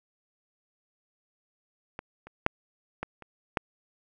clicks, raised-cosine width 0.5 ms, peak -21 / -30 / -6 / -17 / -30 / -10 dBFS, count 6, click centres 1.991 / 2.27 / 2.464 / 3.03 / 3.223 / 3.572 s, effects none

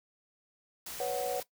white noise, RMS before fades -42 dBFS, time 0.86-1.43 s, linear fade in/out 5 ms
sine chord, B suspended second, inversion none, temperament equal, 493.9 / 554.4 / 740 Hz, B4 / C#5 / F#5, 0 / 0 / 0 cents, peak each -35 dBFS, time 1-1.4 s, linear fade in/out 2 ms
effects noise-tail reverb RT60 0.1 s tail -17 dB re dry

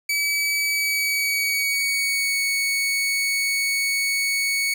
sawtooth tone with pitch glide, 2287 to 2223 Hz, D7 to C#7, -47 to +4 cents, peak -17 dBFS, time 0.09-4.74 s, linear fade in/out 5 ms, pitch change -49 cents, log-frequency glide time 0.68-2.41 s, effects none

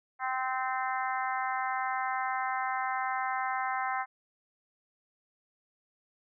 harmonic tone, 259.2 Hz, C4, 16 cents flat, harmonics 3 / 4 / 5 / 6 / 7 / 8, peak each -33 / -35 / -37 / -39 / -40 / -41 dBFS, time 0.19-4.06 s, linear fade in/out 50 ms, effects none

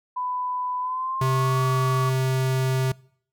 sine tone with pitch glide, 998 to 1133.2 Hz, B5 to C#6, +18 to +38 cents, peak -25 dBFS, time 0.16-2.1 s, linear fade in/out 10 ms, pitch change +220 cents, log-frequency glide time 0.8-1.63 s
square tone, 130.9 Hz, C3, 1 cent sharp, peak -21 dBFS, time 1.21-2.92 s, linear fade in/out 5 ms
effects noise-tail reverb RT60 0.6 s tail -24 dB re dry

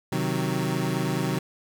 25% pulse chord, C diminished, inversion none, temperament equal, 130.81 / 155.56 / 185 Hz, C3 / Eb3 / Gb3, 0 / 0 / 0 cents, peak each -25 dBFS, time 0.12-1.39 s, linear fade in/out 5 ms, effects none

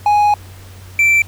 triangle tone pair in turn, 830.6 / 2339 Hz, G#5 / D7, 0 / -8 cents, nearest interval octave + tritone, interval 1792 cents, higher second, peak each -7 dBFS, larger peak neither, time 0.06-0.34 / 0.99-1.22 s, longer first, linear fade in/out 2 ms, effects added 93 Hz sine -35 dBFS peak until 1.27 s + pink hiss -42 dBFS RMS until 1.27 s

